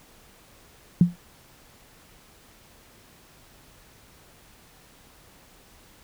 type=tone with exponential decay; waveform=sine; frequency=174.61 Hz; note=F3; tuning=in tune; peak=-9 dBFS; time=1.01-1.16 s; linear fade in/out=2 ms; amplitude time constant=31 ms; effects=pink hiss -54 dBFS RMS until 6.03 s